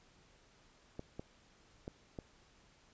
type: clicks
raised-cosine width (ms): 2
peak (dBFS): -29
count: 4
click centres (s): 0.994 / 1.195 / 1.879 / 2.188
effects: pink hiss -66 dBFS RMS until 2.93 s + resampled to 16000 Hz